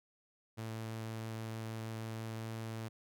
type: tone with pitch glide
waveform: sawtooth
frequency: 111.7 to 112.41 Hz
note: A2 to A2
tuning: +27 to +38 cents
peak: -36 dBFS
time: 0.57-2.89 s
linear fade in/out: 20 ms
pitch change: +11 cents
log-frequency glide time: 2.01-2.76 s
effects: none